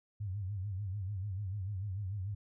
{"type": "tone with vibrato", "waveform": "sine", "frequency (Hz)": 98.2, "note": "G2", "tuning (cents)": 4, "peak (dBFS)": -35, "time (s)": [0.2, 2.35], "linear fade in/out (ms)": 10, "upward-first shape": "sine", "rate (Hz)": 6.8, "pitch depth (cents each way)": 130, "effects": []}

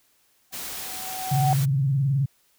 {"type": "tone with exponential growth", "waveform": "sine", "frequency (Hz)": 752, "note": "F#5", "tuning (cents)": 28, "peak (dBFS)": -19, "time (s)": [0.51, 1.53], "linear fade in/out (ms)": 0, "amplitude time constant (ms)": 220}
{"type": "noise", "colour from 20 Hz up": "white", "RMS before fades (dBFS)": -34, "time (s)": [0.52, 1.66], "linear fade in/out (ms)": 20}
{"type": "tone with vibrato", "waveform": "sine", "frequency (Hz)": 136.7, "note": "C#3", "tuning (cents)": -24, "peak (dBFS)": -19, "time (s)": [1.31, 2.26], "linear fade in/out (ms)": 10, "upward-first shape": "triangle", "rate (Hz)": 19, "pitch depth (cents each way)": 150}
{"effects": ["white hiss -64 dBFS RMS until 2.58 s"]}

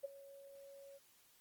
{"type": "tone with ADSR envelope", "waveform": "sine", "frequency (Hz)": 555, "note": "C#5", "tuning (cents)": 2, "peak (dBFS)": -37, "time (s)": [0.03, 0.99], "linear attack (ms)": 17, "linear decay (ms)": 17, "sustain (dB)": -17, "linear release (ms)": 27, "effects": ["white hiss -69 dBFS RMS until 1.4 s", "Opus 24 kbps"]}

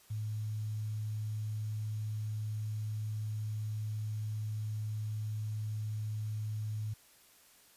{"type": "tone with quantisation", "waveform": "sine", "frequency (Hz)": 107.4, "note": "A2", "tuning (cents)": -41, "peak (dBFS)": -34, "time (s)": [0.1, 6.94], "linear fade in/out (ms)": 10, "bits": 10, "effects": ["white hiss -62 dBFS RMS until 7.76 s", "resampled to 32000 Hz"]}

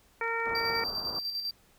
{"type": "harmonic tone", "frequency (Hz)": 459.3, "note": "A#4", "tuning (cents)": -26, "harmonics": [1, 2, 3, 4, 5], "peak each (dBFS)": [-35, -35, -35, -35, -35], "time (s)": [0.21, 0.84], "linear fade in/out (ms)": 2}
{"type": "clicks", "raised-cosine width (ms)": 0.2, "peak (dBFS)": -38, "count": 7, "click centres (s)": [0.24, 0.279, 0.401, 0.457, 0.495, 0.601, 0.74]}
{"type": "low-pass noise", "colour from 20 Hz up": "white", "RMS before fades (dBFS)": -42, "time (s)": [0.46, 1.19], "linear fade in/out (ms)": 2, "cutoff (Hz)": 1300, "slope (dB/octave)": 48}
{"type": "tone with tremolo", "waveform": "triangle", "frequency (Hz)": 4699, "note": "D8", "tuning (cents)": 0, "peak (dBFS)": -29, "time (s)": [0.55, 1.51], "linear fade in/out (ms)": 2, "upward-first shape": "square", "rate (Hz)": 10, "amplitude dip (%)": 45}
{"effects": ["pink hiss -63 dBFS RMS until 1.78 s"]}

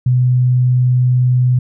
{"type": "tone with vibrato", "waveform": "sine", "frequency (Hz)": 125.5, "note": "B2", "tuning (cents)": 28, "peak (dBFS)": -9, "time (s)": [0.06, 1.59], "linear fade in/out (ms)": 5, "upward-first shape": "sine", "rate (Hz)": 20, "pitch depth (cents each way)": 16, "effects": []}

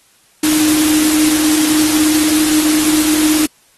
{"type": "tone in noise", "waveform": "sine", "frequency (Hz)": 307.4, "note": "D#4", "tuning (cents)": -21, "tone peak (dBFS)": -11, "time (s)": [0.43, 3.46], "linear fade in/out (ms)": 5, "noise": "white", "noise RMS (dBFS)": -17, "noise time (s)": [0.43, 3.46], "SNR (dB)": 3, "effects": ["white hiss -52 dBFS RMS until 3.77 s", "AAC 32 kbps"]}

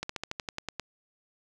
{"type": "slowing click train", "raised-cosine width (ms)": 0.2, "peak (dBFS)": -16, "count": 10, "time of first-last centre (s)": [0.03, 0.797], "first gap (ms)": 64, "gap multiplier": 1.07, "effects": []}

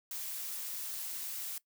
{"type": "noise", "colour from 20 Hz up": "blue", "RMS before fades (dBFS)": -40, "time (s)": [0.11, 1.58], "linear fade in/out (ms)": 2, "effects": ["noise-tail reverb RT60 0.1 s tail -19 dB re dry"]}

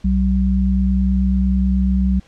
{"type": "tone pair together", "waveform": "sine", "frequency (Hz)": [63.7, 190.88], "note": ["C2", "G3"], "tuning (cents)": [-46, -46], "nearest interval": "octave + perfect fifth", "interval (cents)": 1900, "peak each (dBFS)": -16, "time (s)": [0.04, 2.2], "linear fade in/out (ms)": 10, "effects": ["pink hiss -52 dBFS RMS until 2.27 s", "low-pass 6000 Hz 12 dB/octave"]}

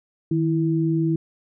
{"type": "tone pair together", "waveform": "sine", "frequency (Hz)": [157.3, 328], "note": ["D#3", "E4"], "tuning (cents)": [19, -9], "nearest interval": "octave + minor second", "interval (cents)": 1272, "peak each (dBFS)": -21, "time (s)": [0.31, 1.16], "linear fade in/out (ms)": 5, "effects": []}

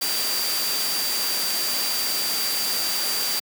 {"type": "tone in noise", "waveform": "sine", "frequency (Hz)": 4705, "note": "D8", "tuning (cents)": 2, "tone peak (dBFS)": -26, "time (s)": [0.01, 3.4], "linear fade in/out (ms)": 10, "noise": "white", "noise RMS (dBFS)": -26, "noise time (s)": [0.01, 3.4], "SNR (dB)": -3, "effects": ["high-pass 200 Hz 12 dB/octave"]}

